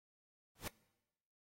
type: noise with exponential growth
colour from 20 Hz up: pink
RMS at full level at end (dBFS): -38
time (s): 0.55-0.68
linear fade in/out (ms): 5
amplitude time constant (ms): 28
effects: noise-tail reverb RT60 1.0 s tail -22 dB re dry + AAC 48 kbps